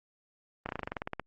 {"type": "slowing click train", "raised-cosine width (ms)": 0.5, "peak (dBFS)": -19, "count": 13, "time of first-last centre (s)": [0.66, 1.197], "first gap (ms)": 30, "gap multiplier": 1.07, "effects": ["Opus 32 kbps"]}